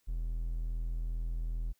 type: tone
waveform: triangle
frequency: 41.2 Hz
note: E1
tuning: in tune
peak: -30 dBFS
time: 0.07-1.73 s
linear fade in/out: 20 ms
effects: white hiss -75 dBFS RMS until 1.79 s